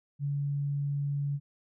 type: tone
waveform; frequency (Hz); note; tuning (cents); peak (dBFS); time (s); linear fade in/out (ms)
sine; 142.4; C#3; +47; -28; 0.19-1.4; 50
effects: none